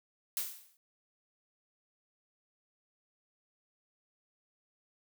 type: noise with exponential decay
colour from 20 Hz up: blue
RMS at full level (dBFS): -32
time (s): 0.37-0.77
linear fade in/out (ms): 1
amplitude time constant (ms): 85
effects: none